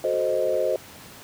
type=chord; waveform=sine; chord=F# diminished seventh; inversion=none; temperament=equal; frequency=370 / 440 / 523.3 / 622.3 Hz; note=F#4 / A4 / C5 / Eb5; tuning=0 / 0 / 0 / 0 cents; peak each=-29 / -29 / -24 / -25 dBFS; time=0.04-0.76 s; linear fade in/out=2 ms; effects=pink hiss -44 dBFS RMS until 1.23 s + high-pass 100 Hz 12 dB/octave

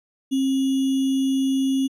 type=tone with sample-and-hold; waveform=sine; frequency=267.8 Hz; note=C4; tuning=40 cents sharp; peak=-18 dBFS; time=0.31-1.88 s; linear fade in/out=20 ms; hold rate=3150 Hz; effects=low-pass 12000 Hz 12 dB/octave

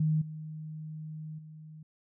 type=tone with level steps; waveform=sine; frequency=155.56 Hz; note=D#3; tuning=in tune; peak=-24 / -38 / -45 dBFS; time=0-1.83 s; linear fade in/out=5 ms; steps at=0.21 / 1.38 s; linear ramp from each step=10 ms; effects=none

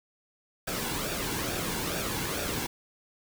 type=noise with flanger; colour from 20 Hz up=pink; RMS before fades=-32 dBFS; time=0.67-2.67 s; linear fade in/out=10 ms; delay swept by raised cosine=0.97 to 1.64 ms; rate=2.3 Hz; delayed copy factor=-0.55; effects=none

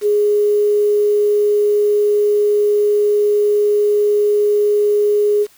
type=tone with quantisation; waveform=sine; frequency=415.3 Hz; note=G#4; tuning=in tune; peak=-11 dBFS; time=0.01-5.47 s; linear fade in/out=50 ms; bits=6; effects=white hiss -50 dBFS RMS until 5.57 s

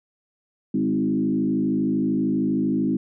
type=tone with frequency modulation; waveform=sine; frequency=257.2 Hz; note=C4; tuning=30 cents flat; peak=-19 dBFS; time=0.74-2.97 s; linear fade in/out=5 ms; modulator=52.9 Hz; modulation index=1.4; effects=none

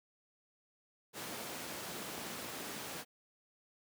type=high-pass noise; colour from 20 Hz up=pink; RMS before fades=-44 dBFS; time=1.13-3.05 s; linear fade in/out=50 ms; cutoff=200 Hz; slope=12 dB/octave; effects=none

